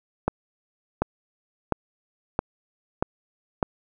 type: accelerating click train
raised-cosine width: 1 ms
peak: -7 dBFS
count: 6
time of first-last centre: 0.28-3.628 s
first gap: 740 ms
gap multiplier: 0.95
effects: none